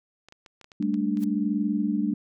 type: clicks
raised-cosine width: 0.2 ms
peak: -30 dBFS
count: 9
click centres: 0.286 / 0.324 / 0.462 / 0.613 / 0.644 / 0.718 / 0.826 / 0.942 / 1.172 s
type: chord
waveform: sine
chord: G suspended second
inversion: none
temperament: equal with one note detuned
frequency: 199.08 / 220 / 293.7 Hz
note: G3 / A3 / D4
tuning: +27 / 0 / 0 cents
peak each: -27 dBFS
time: 0.8-2.14 s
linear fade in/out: 5 ms
type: noise with exponential growth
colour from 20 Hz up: white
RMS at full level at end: -43 dBFS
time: 1.15-1.24 s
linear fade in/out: 0 ms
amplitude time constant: 19 ms
effects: none